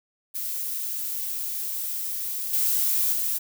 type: noise with level steps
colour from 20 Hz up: violet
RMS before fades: -30 / -23 / -26 dBFS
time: 0.34-3.39 s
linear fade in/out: 20 ms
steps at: 2.53 / 3.12 s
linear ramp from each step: 10 ms
effects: none